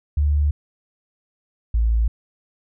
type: tone pair in turn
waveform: sine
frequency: 73.3 / 56.27 Hz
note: D2 / A1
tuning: -3 / +40 cents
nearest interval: perfect fourth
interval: 457 cents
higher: first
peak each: -15 dBFS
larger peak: neither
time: 0.17-0.51 / 1.74-2.08 s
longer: neither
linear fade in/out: 5 ms
effects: none